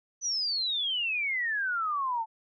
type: exponential sweep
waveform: sine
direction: down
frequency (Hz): 6070 to 871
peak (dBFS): -27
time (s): 0.21-2.26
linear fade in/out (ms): 50
effects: none